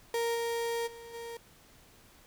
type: tone with level steps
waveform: 35% pulse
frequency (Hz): 465.6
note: A#4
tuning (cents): -2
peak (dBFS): -27 / -29 / -44 / -38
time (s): 0.14-1.37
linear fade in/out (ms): 2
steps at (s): 0.34 / 0.86 / 1.13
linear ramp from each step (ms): 20
effects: pink hiss -59 dBFS RMS until 2.26 s